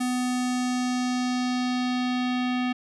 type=tone with low-pass filter sweep; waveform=square; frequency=250 Hz; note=B3; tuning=21 cents sharp; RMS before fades=-26 dBFS; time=0-2.73 s; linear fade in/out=10 ms; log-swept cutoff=9800 to 3000 Hz; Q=1.8; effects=none